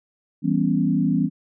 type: chord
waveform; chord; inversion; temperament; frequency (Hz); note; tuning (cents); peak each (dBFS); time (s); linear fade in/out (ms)
sine; C# half-diminished seventh; first; equal; 164.81 / 196 / 246.9 / 277.2; E3 / G3 / B3 / C#4; 0 / 0 / 0 / 0; -23; 0.42-1.3; 50
effects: none